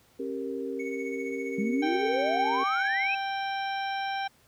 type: chord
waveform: sine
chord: G diminished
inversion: second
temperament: equal with one note detuned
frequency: 270.2 / 392 / 466.2 Hz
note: Db4 / G4 / Bb4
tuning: -44 / 0 / 0 cents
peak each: -35 dBFS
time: 0.19-2.64 s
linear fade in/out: 10 ms
type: tone with tremolo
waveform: triangle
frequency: 2217 Hz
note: C#7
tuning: in tune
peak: -34 dBFS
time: 0.79-2.88 s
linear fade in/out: 10 ms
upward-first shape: triangle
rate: 15 Hz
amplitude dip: 70%
type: exponential sweep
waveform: sine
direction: up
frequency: 196 to 2637 Hz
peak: -26 dBFS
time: 1.58-3.15 s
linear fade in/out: 5 ms
type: harmonic tone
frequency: 784 Hz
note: G5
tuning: in tune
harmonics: 1 / 2 / 3 / 4 / 5 / 7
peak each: -30 / -36 / -40 / -42 / -44 / -47 dBFS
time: 1.82-4.28 s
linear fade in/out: 10 ms
effects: pink hiss -62 dBFS RMS until 4.47 s + high-pass 60 Hz 12 dB/octave